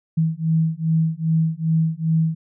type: beating tone pair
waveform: sine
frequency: 160 / 162.5 Hz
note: D#3 / E3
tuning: +49 / -24 cents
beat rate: 2.5 Hz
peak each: -20 dBFS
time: 0.17-2.35 s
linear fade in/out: 10 ms
effects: none